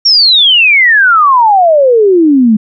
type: exponential sweep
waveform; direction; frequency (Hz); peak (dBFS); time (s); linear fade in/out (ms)
sine; down; 5630 to 207.4; -3; 0.05-2.57; 10
effects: none